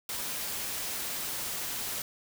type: noise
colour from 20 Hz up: white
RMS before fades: -35 dBFS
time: 0.09-2.02 s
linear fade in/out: 2 ms
effects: none